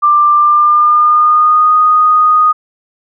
sine tone with pitch glide, 1185 to 1239.6 Hz, D6 to D#6, +15 to -7 cents, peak -5 dBFS, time 0.02-2.53 s, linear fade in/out 20 ms, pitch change +78 cents, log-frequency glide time 0.33-1.73 s, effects none

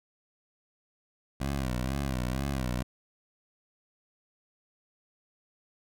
15% pulse tone with vibrato, 65.4 Hz, C2, in tune, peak -23 dBFS, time 1.4-2.83 s, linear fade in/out 10 ms, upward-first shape sine, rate 2.1 Hz, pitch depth 120 cents each way, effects none

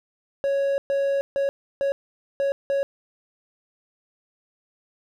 triangle tone bursts at uneven times, 554.4 Hz, C#5, in tune, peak -18 dBFS, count 6, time 0.44-0.78 / 0.9-1.21 / 1.36-1.49 / 1.81-1.92 / 2.4-2.52 / 2.7-2.83 s, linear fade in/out 0 ms, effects none

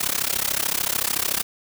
white noise with amplitude modulation, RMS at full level -20 dBFS, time 0-1.43 s, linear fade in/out 10 ms, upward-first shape sine, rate 33.6 Hz, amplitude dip 95%, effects none

